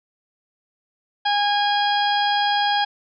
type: harmonic tone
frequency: 820 Hz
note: G#5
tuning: 22 cents flat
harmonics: 1 / 2 / 3 / 4 / 5 / 6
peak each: -19 / -25 / -35 / -25 / -34 / -30 dBFS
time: 1.25-2.85 s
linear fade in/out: 10 ms
effects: none